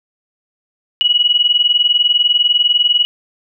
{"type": "tone pair together", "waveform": "sine", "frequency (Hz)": [2912, 2932], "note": ["F#7", "F#7"], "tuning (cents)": [-28, -16], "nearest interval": "unison", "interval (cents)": 12, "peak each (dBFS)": -13, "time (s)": [1.01, 3.05], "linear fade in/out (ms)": 0, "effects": []}